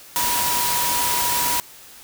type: tone in noise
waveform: sine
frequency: 967 Hz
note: B5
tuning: 37 cents flat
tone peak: -24 dBFS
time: 0.16-1.6 s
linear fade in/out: 0 ms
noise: white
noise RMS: -22 dBFS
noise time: 0.16-1.6 s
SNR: -5 dB
effects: white hiss -44 dBFS RMS until 2.03 s